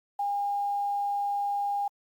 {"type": "tone with quantisation", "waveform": "sine", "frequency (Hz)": 810, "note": "G#5", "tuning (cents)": -43, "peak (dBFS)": -26, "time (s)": [0.19, 1.88], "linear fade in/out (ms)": 5, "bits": 9, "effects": ["Opus 48 kbps"]}